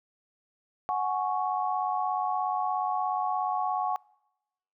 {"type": "chord", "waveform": "sine", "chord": "F# suspended second", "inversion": "none", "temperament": "equal with one note detuned", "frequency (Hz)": [740, 836.9, 1108.7], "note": ["F#5", "G#5", "C#6"], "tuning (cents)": [0, 13, 0], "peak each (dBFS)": [-29, -31, -31], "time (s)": [0.89, 3.96], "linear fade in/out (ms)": 0, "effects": ["noise-tail reverb RT60 0.9 s tail -25 dB re dry"]}